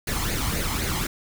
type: noise with flanger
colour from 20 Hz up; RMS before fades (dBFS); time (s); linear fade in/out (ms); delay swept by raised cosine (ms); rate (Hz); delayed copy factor
pink; -26; 0.07-1.07; 5; 0.45 to 0.99; 3.9; +0.6
effects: none